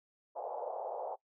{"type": "band-pass noise", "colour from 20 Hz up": "white", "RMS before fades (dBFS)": -40, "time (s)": [0.35, 1.16], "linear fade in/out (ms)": 20, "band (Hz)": [480, 850], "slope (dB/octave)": 48, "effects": ["noise-tail reverb RT60 0.1 s tail -21 dB re dry"]}